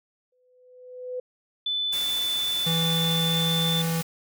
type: tone with exponential growth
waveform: sine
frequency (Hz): 502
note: B4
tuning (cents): +28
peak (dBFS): -27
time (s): 0.32-1.2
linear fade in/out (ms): 5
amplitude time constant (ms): 190
type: tone with pitch glide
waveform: sine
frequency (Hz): 3503 to 3525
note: A7 to A7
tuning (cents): -8 to +2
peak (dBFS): -24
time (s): 1.66-3.82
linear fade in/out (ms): 5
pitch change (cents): +10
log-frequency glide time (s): 2.91-3.68
type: noise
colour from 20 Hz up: white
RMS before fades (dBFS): -35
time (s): 1.92-4.03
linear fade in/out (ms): 10
type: tone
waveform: square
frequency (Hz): 164.81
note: E3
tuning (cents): 0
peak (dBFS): -25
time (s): 2.66-4.02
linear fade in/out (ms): 10
effects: none